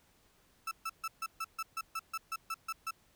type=tone bursts; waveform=35% pulse; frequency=1318.5 Hz; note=E6; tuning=in tune; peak=-33 dBFS; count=13; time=0.67-2.909 s; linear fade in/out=5 ms; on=43 ms; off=140 ms; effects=pink hiss -68 dBFS RMS until 3.15 s